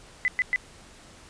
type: tone bursts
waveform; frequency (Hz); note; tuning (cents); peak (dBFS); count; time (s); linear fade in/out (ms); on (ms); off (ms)
sine; 2007; B6; +27; -20; 3; 0.25-0.56; 0; 30; 110
effects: pink hiss -50 dBFS RMS until 1.29 s + resampled to 22050 Hz